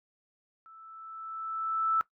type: tone with level ramp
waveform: sine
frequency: 1318.5 Hz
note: E6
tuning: in tune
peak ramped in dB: -50 to -22 dBFS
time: 0.66-2.01 s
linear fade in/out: 0 ms
effects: noise-tail reverb RT60 0.1 s tail -18 dB re dry